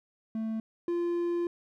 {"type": "tone pair in turn", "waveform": "triangle", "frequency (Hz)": [221.7, 345.6], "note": ["A3", "F4"], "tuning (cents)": [13, -18], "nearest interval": "minor sixth", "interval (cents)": 769, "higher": "second", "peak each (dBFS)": [-28, -25], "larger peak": "second", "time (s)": [[0.35, 0.6], [0.88, 1.47]], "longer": "second", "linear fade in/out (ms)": 2, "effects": []}